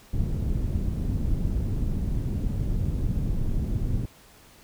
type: low-pass noise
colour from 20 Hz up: pink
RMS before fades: -26 dBFS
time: 0.13-4.06 s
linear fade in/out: 5 ms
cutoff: 180 Hz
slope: 12 dB/octave
effects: pink hiss -53 dBFS RMS until 4.63 s